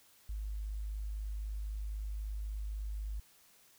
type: tone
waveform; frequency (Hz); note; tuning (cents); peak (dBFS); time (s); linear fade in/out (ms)
sine; 51.91; G#1; 0; -36; 0.29-3.2; 5
effects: white hiss -64 dBFS RMS until 3.78 s